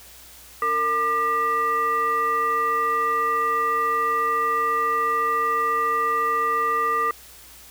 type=tone with frequency modulation; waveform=sine; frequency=1198 Hz; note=D6; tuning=34 cents sharp; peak=-19 dBFS; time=0.62-7.11 s; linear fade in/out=2 ms; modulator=741 Hz; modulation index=0.68; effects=added 60 Hz sine -54 dBFS peak until 7.7 s + white hiss -46 dBFS RMS until 7.7 s